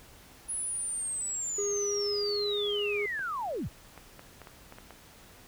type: linear sweep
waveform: sine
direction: down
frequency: 10440 to 34.09 Hz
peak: -31 dBFS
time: 0.48-3.69 s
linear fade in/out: 20 ms
type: tone with pitch glide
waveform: triangle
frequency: 407.2 to 411.2 Hz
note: G#4 to G#4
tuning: -34 to -17 cents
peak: -28 dBFS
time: 1.58-3.06 s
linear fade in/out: 5 ms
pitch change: +17 cents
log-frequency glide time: 1.68-2.29 s
type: clicks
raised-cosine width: 0.5 ms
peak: -31 dBFS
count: 8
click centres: 3.193 / 3.977 / 4.194 / 4.417 / 4.472 / 4.724 / 4.785 / 4.907 s
effects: pink hiss -54 dBFS RMS until 5.47 s